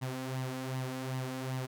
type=tone with flanger; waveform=sawtooth; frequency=130 Hz; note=C3; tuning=11 cents flat; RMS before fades=-37 dBFS; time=0.01-1.67 s; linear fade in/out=20 ms; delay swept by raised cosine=1 to 4.1 ms; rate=2.6 Hz; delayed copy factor=+0.55; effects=none